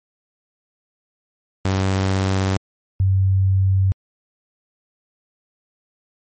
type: tone pair in turn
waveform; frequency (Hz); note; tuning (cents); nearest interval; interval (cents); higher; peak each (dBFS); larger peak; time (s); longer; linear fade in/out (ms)
sawtooth / sine; 95.7 / 95.7; G2 / G2; -41 / -41; unison; 0; neither; -13; neither; 1.65-2.57 / 3-3.92; neither; 0
effects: MP3 32 kbps